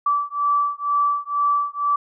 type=beating tone pair; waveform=sine; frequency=1157 / 1159.1 Hz; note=D6 / D6; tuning=-26 / -23 cents; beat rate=2.1 Hz; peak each=-21 dBFS; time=0.06-1.96 s; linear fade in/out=5 ms; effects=none